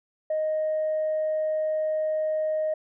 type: tone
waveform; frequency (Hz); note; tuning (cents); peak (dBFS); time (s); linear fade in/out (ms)
sine; 622.3; D#5; 0; -22; 0.3-2.74; 5
effects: tanh soft clip ceiling -20 dBFS